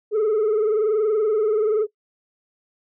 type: tone with frequency modulation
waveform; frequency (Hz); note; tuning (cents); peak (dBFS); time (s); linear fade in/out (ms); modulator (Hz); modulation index
sine; 430; A4; -40; -14; 0.11-1.87; 50; 21; 0.84
effects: noise-tail reverb RT60 0.1 s tail -21 dB re dry + tanh soft clip ceiling -16 dBFS